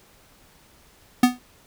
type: tone with exponential decay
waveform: square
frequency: 248.1 Hz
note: B3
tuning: 8 cents sharp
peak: -10 dBFS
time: 1.23-1.39 s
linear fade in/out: 5 ms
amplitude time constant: 33 ms
effects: pink hiss -55 dBFS RMS until 1.66 s

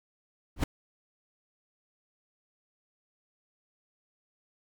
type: noise with exponential growth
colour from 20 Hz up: brown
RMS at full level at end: -17 dBFS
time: 0.56-0.64 s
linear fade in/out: 5 ms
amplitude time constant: 17 ms
effects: none

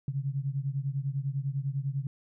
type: beating tone pair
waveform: sine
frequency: 134.1 / 144.1 Hz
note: C3 / D3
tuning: +43 / -33 cents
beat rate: 10 Hz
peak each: -31 / -33 dBFS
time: 0.08-2.07 s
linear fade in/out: 2 ms
effects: none

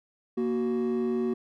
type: tone pair together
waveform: triangle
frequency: 234.9 / 372.9 Hz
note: A#3 / F#4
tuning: +13 / +14 cents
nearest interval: minor sixth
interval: 801 cents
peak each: -25 dBFS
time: 0.37-1.34 s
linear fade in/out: 10 ms
effects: tanh soft clip ceiling -18 dBFS

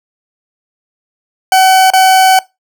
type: tone with dropouts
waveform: 40% pulse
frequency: 756 Hz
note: F#5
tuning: 37 cents sharp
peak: -4 dBFS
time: 1.52-2.39 s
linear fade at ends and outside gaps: 2 ms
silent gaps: 1.903-1.935 s
effects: noise-tail reverb RT60 0.2 s tail -20 dB re dry

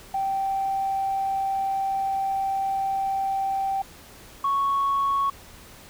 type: tone pair in turn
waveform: sine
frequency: 779 / 1107.9 Hz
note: G5 / C#6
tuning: -11 / -1 cents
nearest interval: tritone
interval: 610 cents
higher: second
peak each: -22 / -19 dBFS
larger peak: second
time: 0.14-3.82 / 4.44-5.3 s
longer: first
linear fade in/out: 5 ms
effects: tanh soft clip ceiling -17 dBFS + pink hiss -47 dBFS RMS until 5.89 s

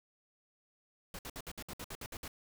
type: noise bursts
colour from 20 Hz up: pink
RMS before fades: -44 dBFS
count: 11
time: 1.14-2.279 s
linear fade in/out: 2 ms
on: 49 ms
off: 60 ms
effects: none

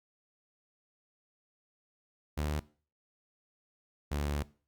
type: tone pair in turn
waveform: sawtooth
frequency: 74.8 / 72.63 Hz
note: D2 / D2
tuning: +32 / -19 cents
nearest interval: minor second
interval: 51 cents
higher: first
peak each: -27 dBFS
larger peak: neither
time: 2.37-2.6 / 4.11-4.43 s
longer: second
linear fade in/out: 10 ms
effects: noise-tail reverb RT60 0.4 s tail -20 dB re dry + Opus 48 kbps

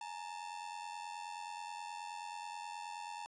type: ring-modulated tone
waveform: 45% pulse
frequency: 886 Hz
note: A5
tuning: 12 cents sharp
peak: -40 dBFS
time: 0.01-3.26 s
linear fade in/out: 0 ms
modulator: 44.7 Hz
effects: resampled to 22050 Hz

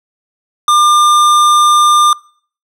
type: tone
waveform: square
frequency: 1200 Hz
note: D6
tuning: 37 cents sharp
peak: -7 dBFS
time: 0.68-2.13 s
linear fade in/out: 2 ms
effects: noise-tail reverb RT60 0.5 s tail -23 dB re dry + low-pass 10000 Hz 12 dB/octave

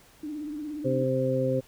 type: tone with vibrato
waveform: sine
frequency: 299.6 Hz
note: D4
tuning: 35 cents sharp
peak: -32 dBFS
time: 0.23-1.04 s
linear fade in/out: 5 ms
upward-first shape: sine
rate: 17 Hz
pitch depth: 64 cents each way
type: harmonic tone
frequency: 130.7 Hz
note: C3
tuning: 1 cent flat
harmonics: 1 / 2 / 3 / 4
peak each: -29 / -30 / -32 / -26 dBFS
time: 0.84-1.61 s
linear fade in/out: 20 ms
effects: pink hiss -56 dBFS RMS until 1.67 s

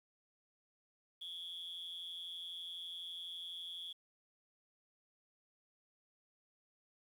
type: tone with amplitude modulation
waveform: sine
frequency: 3364 Hz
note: G#7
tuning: 22 cents sharp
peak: -38 dBFS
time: 1.21-3.93 s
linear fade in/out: 10 ms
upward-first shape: sine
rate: 172 Hz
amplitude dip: 90%
effects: tanh soft clip ceiling -39 dBFS + 11-bit

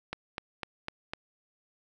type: click train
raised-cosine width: 0.3 ms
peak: -18 dBFS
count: 5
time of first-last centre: 0.13-1.135 s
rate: 3.98 Hz
effects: none

